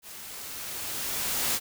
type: noise with level ramp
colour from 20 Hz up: white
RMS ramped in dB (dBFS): -44 to -26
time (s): 0.02-1.6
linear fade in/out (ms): 50
effects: none